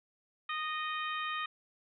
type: harmonic tone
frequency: 619 Hz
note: D#5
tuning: 9 cents flat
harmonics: 2 / 3 / 4 / 5 / 6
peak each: -36 / -40 / -42 / -44 / -46 dBFS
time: 0.49-1.46 s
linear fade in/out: 5 ms
effects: none